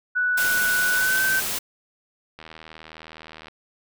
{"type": "tone with pitch glide", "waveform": "sine", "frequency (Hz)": [1480, 1542], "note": ["F#6", "G6"], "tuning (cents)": [0, -29], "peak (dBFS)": -19, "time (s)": [0.15, 1.41], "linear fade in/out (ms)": 20, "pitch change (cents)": 71, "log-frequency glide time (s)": [0.93, 1.24]}
{"type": "noise", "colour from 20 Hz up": "white", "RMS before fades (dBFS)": -27, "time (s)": [0.37, 1.59], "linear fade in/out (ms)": 10}
{"type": "click train", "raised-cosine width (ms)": 0.3, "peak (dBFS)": -24, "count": 88, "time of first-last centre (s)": [2.39, 3.483], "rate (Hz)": 79.6}
{"effects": []}